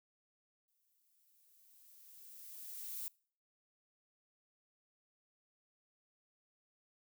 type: noise with exponential growth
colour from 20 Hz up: violet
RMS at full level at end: -42 dBFS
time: 0.68-3.08 s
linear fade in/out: 1 ms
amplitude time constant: 520 ms
effects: noise-tail reverb RT60 0.5 s tail -25 dB re dry